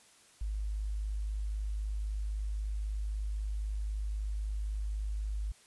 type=tone; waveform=sine; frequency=51.91 Hz; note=G#1; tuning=in tune; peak=-32 dBFS; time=0.41-5.52 s; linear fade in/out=5 ms; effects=white hiss -61 dBFS RMS until 5.66 s + resampled to 24000 Hz